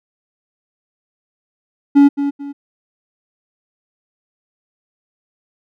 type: tone with echo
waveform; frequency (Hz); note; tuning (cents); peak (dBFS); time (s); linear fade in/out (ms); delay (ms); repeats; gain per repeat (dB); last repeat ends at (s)
triangle; 282.9; C#4; +35; -3; 1.95-2.09; 20; 220; 2; -10; 2.53
effects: none